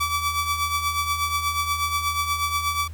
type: tone with tremolo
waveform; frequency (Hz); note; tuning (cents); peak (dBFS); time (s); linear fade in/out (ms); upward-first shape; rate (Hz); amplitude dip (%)
sawtooth; 1154; D6; -31; -16; 0-2.88; 10; triangle; 8.3; 65
effects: added 81 Hz sine -33 dBFS peak until 2.93 s + pink hiss -53 dBFS RMS until 2.93 s